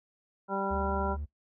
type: harmonic tone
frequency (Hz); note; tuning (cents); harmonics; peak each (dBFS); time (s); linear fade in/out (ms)
196; G3; 0; 1 / 2 / 3 / 4 / 5 / 7; -36 / -36 / -36 / -36 / -36 / -36; 0.48-1.17; 50
type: tone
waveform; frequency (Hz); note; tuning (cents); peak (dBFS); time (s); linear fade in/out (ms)
triangle; 73.42; D2; 0; -32; 0.7-1.26; 20
effects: noise-tail reverb RT60 0.1 s tail -17 dB re dry